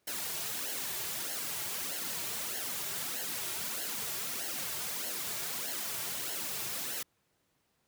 white noise with flanger, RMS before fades -37 dBFS, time 0.07-7.03 s, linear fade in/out 5 ms, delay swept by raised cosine 0.82 to 4.02 ms, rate 1.6 Hz, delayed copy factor -0.7, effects pink hiss -75 dBFS RMS until 7.87 s + high-pass 80 Hz 12 dB/octave

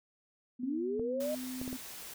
sine tone with pitch glide, 246.3 to 255.6 Hz, B3 to C4, -5 to -40 cents, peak -38 dBFS, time 0.59-1.77 s, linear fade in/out 10 ms, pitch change +65 cents, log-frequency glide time 0.87-1.51 s
sine linear sweep, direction up, 246.9 to 627 Hz, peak -32 dBFS, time 0.63-1.35 s, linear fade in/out 5 ms
clicks, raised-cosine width 2 ms, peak -28 dBFS, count 4, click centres 0.996 / 1.615 / 1.678 / 1.729 s
white noise, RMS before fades -46 dBFS, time 1.2-2.14 s, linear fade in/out 5 ms
effects none

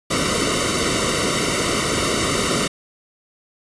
pink noise with comb filter, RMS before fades -20 dBFS, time 0.1-2.68 s, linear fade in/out 10 ms, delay 1.2 ms, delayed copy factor -0.95, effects resampled to 22050 Hz

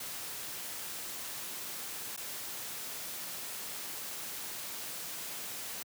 white noise with dropouts, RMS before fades -41 dBFS, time 0-5.83 s, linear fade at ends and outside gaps 5 ms, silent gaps 2.165-2.174 s, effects high-pass 100 Hz 12 dB/octave

